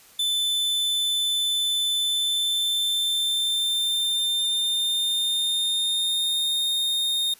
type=tone with pitch glide; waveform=45% pulse; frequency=3520 to 3682 Hz; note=A7 to A#7; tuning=0 to -22 cents; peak=-21 dBFS; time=0.19-7.34 s; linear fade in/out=5 ms; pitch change=+78 cents; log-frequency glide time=1.98-6.67 s; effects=white hiss -52 dBFS RMS until 7.39 s + resampled to 32000 Hz